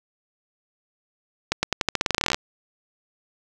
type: accelerating click train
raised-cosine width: 0.2 ms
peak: -3 dBFS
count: 19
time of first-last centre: 1.52-2.345 s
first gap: 110 ms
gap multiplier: 0.88
effects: none